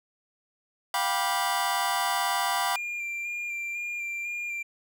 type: chord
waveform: sawtooth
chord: G dominant seventh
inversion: third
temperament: just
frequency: 705.6 / 784 / 980 / 1176 Hz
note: F5 / G5 / B5 / D6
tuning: +18 / 0 / -14 / +2 cents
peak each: -28 / -26 / -25 / -28 dBFS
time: 0.94-2.76 s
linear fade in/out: 2 ms
type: tone with vibrato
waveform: triangle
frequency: 2389 Hz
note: D7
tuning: 29 cents sharp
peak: -29 dBFS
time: 2.75-4.63 s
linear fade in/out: 10 ms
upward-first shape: square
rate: 2 Hz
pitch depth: 16 cents each way
effects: none